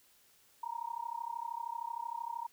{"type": "tone with amplitude modulation", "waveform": "sine", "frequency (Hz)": 936, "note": "A#5", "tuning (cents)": 7, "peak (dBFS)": -33, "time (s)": [0.63, 2.47], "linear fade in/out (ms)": 5, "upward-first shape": "sine", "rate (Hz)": 33, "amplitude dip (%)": 95, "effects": ["white hiss -66 dBFS RMS until 2.52 s"]}